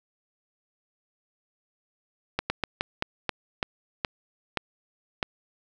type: slowing click train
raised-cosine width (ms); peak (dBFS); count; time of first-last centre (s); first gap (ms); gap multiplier
0.3; -9; 10; 2.39-5.228; 110; 1.25
effects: none